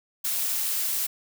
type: noise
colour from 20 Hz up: blue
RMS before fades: -27 dBFS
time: 0.24-1.07 s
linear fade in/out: 10 ms
effects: none